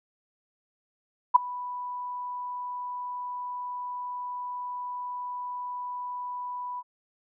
sine tone with ADSR envelope, 987.8 Hz, B5, in tune, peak -9 dBFS, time 1.34-6.83 s, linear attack 17 ms, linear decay 10 ms, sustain -23 dB, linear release 42 ms, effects none

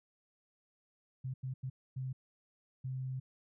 sine tone bursts at uneven times, 130.3 Hz, C3, 7 cents flat, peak -36 dBFS, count 5, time 1.24-1.34 / 1.43-1.54 / 1.63-1.7 / 1.96-2.13 / 2.84-3.2 s, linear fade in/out 10 ms, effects none

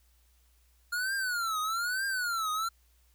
square tone with vibrato, 1413 Hz, F6, 20 cents sharp, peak -30 dBFS, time 0.92-2.69 s, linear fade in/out 10 ms, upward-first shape triangle, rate 1.1 Hz, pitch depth 230 cents each way, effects added 60 Hz sine -63 dBFS peak until 3.14 s + white hiss -70 dBFS RMS until 3.14 s

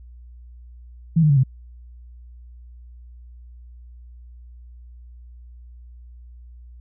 sine tone with pitch steps, 164.1 / 152.23 / 141.22 / 131 Hz, E3 / D#3 / C#3 / C3, -8 / -38 / +33 / +2 cents, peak -12 dBFS, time 1.16-1.436 s, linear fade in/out 10 ms, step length 69 ms, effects added 60 Hz sine -40 dBFS peak until 6.8 s

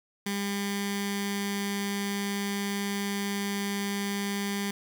15% pulse tone with notch filter, 200.5 Hz, G3, 39 cents sharp, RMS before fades -31 dBFS, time 0.26-4.71 s, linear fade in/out 5 ms, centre 580 Hz, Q 0.58, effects 10-bit

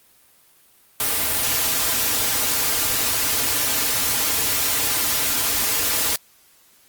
white noise with comb filter, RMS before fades -21 dBFS, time 1-6.16 s, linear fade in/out 2 ms, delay 5.4 ms, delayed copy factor -0.75, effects white hiss -55 dBFS RMS until 6.88 s + Opus 32 kbps

